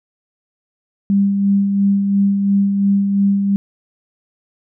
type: tone with tremolo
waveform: sine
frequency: 198.8 Hz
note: G3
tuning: 25 cents sharp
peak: -10 dBFS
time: 1.1-3.56 s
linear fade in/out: 0 ms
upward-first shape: sine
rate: 2.9 Hz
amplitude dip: 40%
effects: none